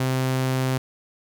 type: tone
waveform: sawtooth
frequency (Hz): 130.3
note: C3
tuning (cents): -7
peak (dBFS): -17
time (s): 0-0.78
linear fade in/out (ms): 5
effects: none